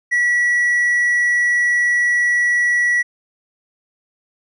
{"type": "tone with hard clipping", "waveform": "sine", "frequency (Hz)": 1939, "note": "B6", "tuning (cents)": -32, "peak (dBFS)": -14, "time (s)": [0.11, 3.03], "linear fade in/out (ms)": 20, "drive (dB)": 2, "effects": []}